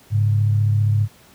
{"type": "tone pair together", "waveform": "sine", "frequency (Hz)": [104.5, 139.49], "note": ["G#2", "C#3"], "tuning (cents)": [11, 11], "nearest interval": "perfect fourth", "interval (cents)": 500, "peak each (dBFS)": [-14, -25], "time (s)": [0.1, 1.08], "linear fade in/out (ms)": 50, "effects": ["pink hiss -50 dBFS RMS until 1.34 s", "high-pass 60 Hz 12 dB/octave"]}